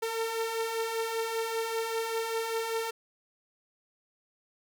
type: beating tone pair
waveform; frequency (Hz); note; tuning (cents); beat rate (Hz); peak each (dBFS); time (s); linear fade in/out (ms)
sawtooth; 448.6 / 453.7; A4 / A#4; +34 / -47; 5.1; -33 / -27; 0.02-2.91; 10
effects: none